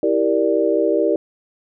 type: chord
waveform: sine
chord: E half-diminished seventh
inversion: none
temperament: equal with one note detuned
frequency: 327.2 / 392 / 466.2 / 587.3 Hz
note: E4 / G4 / Bb4 / D5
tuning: -13 / 0 / 0 / 0 cents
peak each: -20 dBFS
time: 0.03-1.16 s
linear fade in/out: 2 ms
effects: none